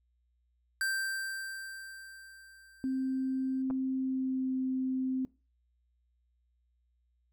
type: tone with exponential decay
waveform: square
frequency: 1568 Hz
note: G6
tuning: in tune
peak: -29 dBFS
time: 0.81-3.62 s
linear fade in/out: 1 ms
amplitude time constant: 610 ms
type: tone with pitch glide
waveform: sine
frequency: 262.7 to 260.1 Hz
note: C4 to C4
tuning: +7 to -10 cents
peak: -29 dBFS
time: 2.84-5.25 s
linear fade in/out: 0 ms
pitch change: -17 cents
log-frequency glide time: 3.96-4.56 s
type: clicks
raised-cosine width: 1 ms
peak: -29 dBFS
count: 2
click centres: 3.702 / 3.708 s
effects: noise-tail reverb RT60 0.3 s tail -22 dB re dry + added 60 Hz sine -70 dBFS peak until 7.32 s